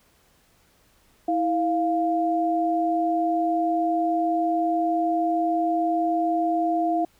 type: tone pair together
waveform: sine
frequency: 325 / 698.5 Hz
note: E4 / F5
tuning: -24 / 0 cents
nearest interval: octave + minor second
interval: 1324 cents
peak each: -24 / -22 dBFS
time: 1.28-7.05 s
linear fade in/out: 5 ms
effects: pink hiss -61 dBFS RMS until 7.19 s